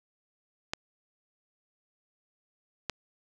clicks, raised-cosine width 0.2 ms, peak -13 dBFS, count 2, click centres 0.735 / 2.897 s, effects none

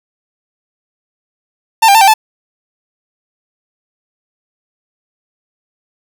45% pulse tone with pitch steps, 896 / 796 / 893 / 781 / 872 Hz, A5 / G5 / A5 / G5 / A5, +31 / +26 / +25 / -7 / -16 cents, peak -4 dBFS, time 1.82-2.14 s, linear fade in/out 10 ms, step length 64 ms, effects none

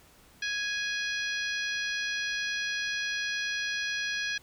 harmonic tone, 830.6 Hz, G#5, in tune, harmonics 2 / 3 / 4 / 5 / 6 / 7, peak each -32 / -36 / -38 / -40 / -42 / -43 dBFS, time 0.42-4.38 s, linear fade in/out 5 ms, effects pink hiss -58 dBFS RMS until 4.42 s

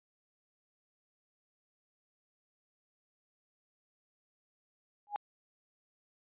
sine tone with exponential growth, 825 Hz, G#5, 12 cents flat, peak -27 dBFS, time 5.07-5.16 s, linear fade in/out 0 ms, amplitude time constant 19 ms, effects resampled to 8000 Hz

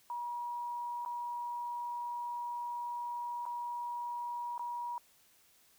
sine tone with dropouts, 959 Hz, A#5, 49 cents sharp, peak -36 dBFS, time 0.1-4.98 s, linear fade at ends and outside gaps 1 ms, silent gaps 1.05-1.06 / 3.454-3.463 / 4.579-4.594 s, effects white hiss -66 dBFS RMS until 5.78 s

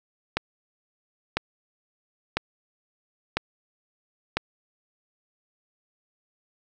click train, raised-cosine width 0.3 ms, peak -7 dBFS, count 5, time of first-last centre 0.37-4.37 s, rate 1 Hz, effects none

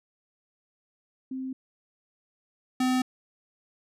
sine / square tone pair in turn, 261.6 / 255.3 Hz, C4 / C4, 0 / -42 cents, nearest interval unison, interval 42 cents, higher first, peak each -31 / -23 dBFS, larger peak second, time 1.31-1.53 / 2.8-3.02 s, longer neither, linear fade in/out 5 ms, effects low-pass 11000 Hz 12 dB/octave

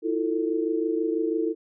sine tone cluster, 324 / 350.1 / 445.5 Hz, E4 / F4 / A4, -30 / +4 / +22 cents, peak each -26 / -29 / -27 dBFS, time 0.02-1.55 s, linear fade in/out 50 ms, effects none

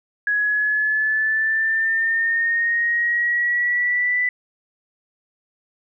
sine linear sweep, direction up, 1669 to 1989 Hz, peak -17 dBFS, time 0.27-4.29 s, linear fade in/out 2 ms, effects none

